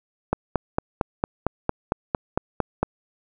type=click train; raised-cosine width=1 ms; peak=-6 dBFS; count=12; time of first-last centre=0.33-2.83 s; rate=4.4 Hz; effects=none